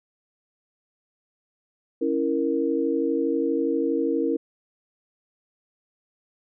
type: chord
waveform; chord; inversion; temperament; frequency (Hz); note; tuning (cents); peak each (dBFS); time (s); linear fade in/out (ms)
sine; A# diminished; first; equal; 277.2 / 329.6 / 466.2; C#4 / E4 / A#4; 0 / 0 / 0; -26 / -25 / -25; 2.01-4.37; 10
effects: none